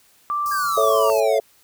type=tone with pitch glide; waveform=sine; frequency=1174.7 to 1160.5 Hz; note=D6 to D6; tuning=0 to -21 cents; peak=-20 dBFS; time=0.3-1.1 s; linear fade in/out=0 ms; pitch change=-21 cents; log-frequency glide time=0.43-0.74 s
type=band-stop noise; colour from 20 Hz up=white; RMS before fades=-35 dBFS; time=0.46-1.2 s; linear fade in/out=0 ms; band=210 to 4400 Hz; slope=96 dB/octave
type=exponential sweep; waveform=square; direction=down; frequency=1640 to 687 Hz; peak=-26 dBFS; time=0.51-1.39 s; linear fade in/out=10 ms
type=chord; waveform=sine; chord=A major; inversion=none; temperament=equal; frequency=440 / 554.4 / 659.3 Hz; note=A4 / C#5 / E5; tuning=0 / 0 / 0 cents; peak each=-20 dBFS; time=0.77-1.4 s; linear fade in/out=5 ms
effects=white hiss -56 dBFS RMS until 1.63 s